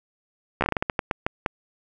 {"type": "slowing click train", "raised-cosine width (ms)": 0.5, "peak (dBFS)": -7, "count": 13, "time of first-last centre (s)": [0.61, 1.462], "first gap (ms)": 13, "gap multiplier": 1.28, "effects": []}